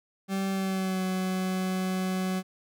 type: tone with pitch glide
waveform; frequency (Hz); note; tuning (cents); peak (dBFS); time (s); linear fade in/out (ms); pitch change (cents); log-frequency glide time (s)
40% pulse; 193.5 to 186.59; G3 to F#3; -22 to +15; -26; 0.28-2.43; 50; -63; 0.49-1.03
effects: none